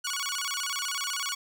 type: tone with vibrato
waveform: 10% pulse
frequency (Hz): 1277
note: D#6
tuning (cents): +45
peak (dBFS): -21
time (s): 0.04-1.35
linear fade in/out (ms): 10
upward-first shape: square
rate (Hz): 16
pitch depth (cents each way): 230
effects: none